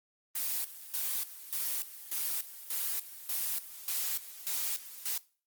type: noise with tremolo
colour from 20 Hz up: blue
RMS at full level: -33 dBFS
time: 0.35-5.18 s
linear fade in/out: 5 ms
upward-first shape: square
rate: 1.7 Hz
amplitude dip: 80%
effects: noise-tail reverb RT60 0.4 s tail -22 dB re dry + Opus 24 kbps